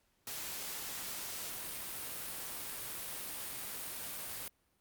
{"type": "noise", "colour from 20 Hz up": "white", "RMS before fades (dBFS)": -42, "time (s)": [0.27, 4.48], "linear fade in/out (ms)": 2, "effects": ["pink hiss -75 dBFS RMS until 4.8 s", "Opus 48 kbps"]}